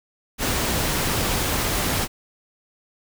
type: noise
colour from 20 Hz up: pink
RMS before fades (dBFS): -23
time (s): 0.38-2.08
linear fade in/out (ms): 50
effects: none